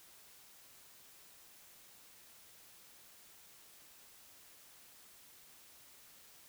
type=silence; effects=white hiss -60 dBFS RMS until 6.48 s